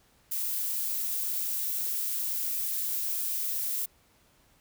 violet noise, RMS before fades -31 dBFS, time 0.31-3.86 s, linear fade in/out 10 ms, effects pink hiss -64 dBFS RMS until 4.6 s

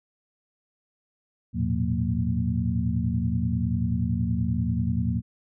sine tone cluster, 81.3 / 109.7 / 120.1 / 179.4 / 230.8 Hz, E2 / A2 / B2 / F3 / A#3, -23 / -5 / -48 / +47 / -17 cents, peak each -29 dBFS, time 1.53-5.22 s, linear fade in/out 50 ms, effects none

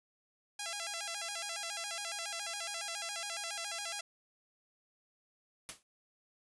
5% pulse tone with vibrato, 742 Hz, F#5, 5 cents sharp, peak -26 dBFS, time 0.59-4.01 s, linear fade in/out 5 ms, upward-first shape square, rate 7.2 Hz, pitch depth 170 cents each way
white noise with exponential decay, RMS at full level -39 dBFS, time 5.69-5.83 s, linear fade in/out 0 ms, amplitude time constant 30 ms
effects resampled to 24000 Hz

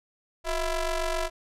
sawtooth ring-modulated tone, 336.7 Hz, E4, 37 cents sharp, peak -19 dBFS, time 0.44-1.3 s, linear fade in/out 50 ms, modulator 313 Hz, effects low-pass 11000 Hz 12 dB/octave

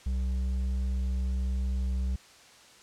sine tone with hard clipping, 64.2 Hz, C2, 32 cents flat, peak -28 dBFS, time 0.06-2.16 s, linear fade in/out 5 ms, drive 5 dB, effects white hiss -54 dBFS RMS until 2.82 s + low-pass 7000 Hz 12 dB/octave

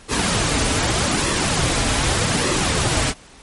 pink noise with flanger, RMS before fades -19 dBFS, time 0.08-3.14 s, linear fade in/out 50 ms, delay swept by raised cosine 1.3 to 5.7 ms, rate 0.83 Hz, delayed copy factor -0.5, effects pink hiss -45 dBFS RMS until 3.42 s + MP3 48 kbps

